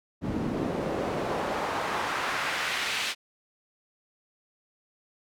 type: noise with band-pass filter sweep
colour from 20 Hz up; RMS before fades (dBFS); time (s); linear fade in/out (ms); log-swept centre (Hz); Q
pink; -30; 0.21-3.15; 50; 220 to 3100; 1.1
effects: none